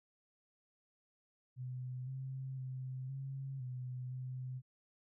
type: tone with pitch steps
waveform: sine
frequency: 126.8 / 132.4 / 129.7 / 135.3 / 126.3 / 128.2 Hz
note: B2 / C3 / C3 / C#3 / B2 / C3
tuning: +46 / +21 / -15 / -42 / +39 / -35 cents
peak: -40 dBFS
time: 1.56-4.62 s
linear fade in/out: 50 ms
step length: 510 ms
effects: none